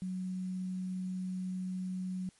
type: tone with quantisation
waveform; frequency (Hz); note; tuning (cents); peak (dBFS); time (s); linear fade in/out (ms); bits
sine; 184.8; F#3; -2; -34; 0.02-2.29; 0; 10
effects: white hiss -66 dBFS RMS until 2.39 s + MP3 48 kbps